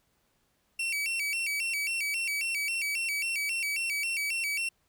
40% pulse tone with vibrato, 2489 Hz, D#7, in tune, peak -28 dBFS, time 0.79-4.69 s, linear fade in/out 5 ms, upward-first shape square, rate 3.7 Hz, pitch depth 150 cents each way, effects pink hiss -72 dBFS RMS until 4.88 s

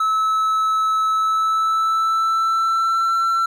triangle tone with pitch glide, 1300 to 1346.6 Hz, E6 to E6, -24 to +36 cents, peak -14 dBFS, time 0-3.46 s, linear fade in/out 5 ms, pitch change +60 cents, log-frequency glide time 1.09-3.17 s, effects none

